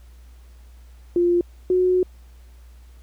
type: tone pair in turn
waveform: sine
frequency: 349.2 / 365.8 Hz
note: F4 / F#4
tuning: 0 / -20 cents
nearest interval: minor second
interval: 80 cents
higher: second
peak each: -15 dBFS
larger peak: neither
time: 1.16-1.41 / 1.7-2.03 s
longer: second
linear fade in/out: 2 ms
effects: added 60 Hz sine -43 dBFS peak until 3.02 s + pink hiss -59 dBFS RMS until 3.02 s